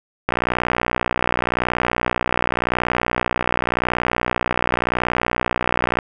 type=click train; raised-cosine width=0.5 ms; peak=-3 dBFS; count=348; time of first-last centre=0.29-5.988 s; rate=60.9 Hz; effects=none